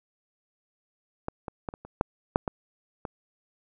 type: clicks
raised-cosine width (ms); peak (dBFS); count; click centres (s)
1; -16 / -20 / -17 / -26 / -29 / -8 / -6 / -14 / -19; 9; 1.284 / 1.482 / 1.688 / 1.739 / 1.85 / 2.011 / 2.359 / 2.478 / 3.052
effects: none